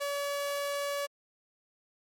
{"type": "tone", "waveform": "sawtooth", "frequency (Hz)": 569, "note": "C#5", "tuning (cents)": 45, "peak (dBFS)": -27, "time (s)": [0, 1.07], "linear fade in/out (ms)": 20, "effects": ["MP3 64 kbps"]}